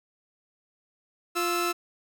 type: tone pair together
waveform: sawtooth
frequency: 349.2 / 1318.4 Hz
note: F4 / E6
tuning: 0 / 0 cents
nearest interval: octave + major seventh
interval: 2300 cents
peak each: -24 dBFS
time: 1.35-1.73 s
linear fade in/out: 20 ms
effects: none